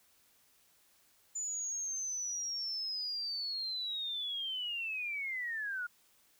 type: linear sweep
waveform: sine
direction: down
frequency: 7040 to 1404 Hz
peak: -35 dBFS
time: 1.35-5.87 s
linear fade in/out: 10 ms
effects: white hiss -68 dBFS RMS until 6.39 s